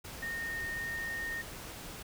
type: tone in noise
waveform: sine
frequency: 1841 Hz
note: A#6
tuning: 22 cents flat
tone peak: -35 dBFS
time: 0.22-1.42 s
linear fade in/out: 10 ms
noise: pink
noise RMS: -45 dBFS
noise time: 0.04-2.03 s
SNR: +7 dB
effects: none